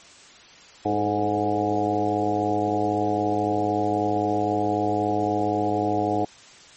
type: harmonic tone with a mistuned harmonic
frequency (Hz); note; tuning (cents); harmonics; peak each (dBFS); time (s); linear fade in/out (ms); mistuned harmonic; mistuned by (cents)
103.83; G#2; 0; 1 / 2 / 3 / 4 / 5 / 6 / 7 / 8; -32 / -33 / -26 / -28 / -31 / -33 / -25 / -32; 0.85-6.25; 5; 4; +44
effects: white hiss -48 dBFS RMS until 6.76 s + MP3 32 kbps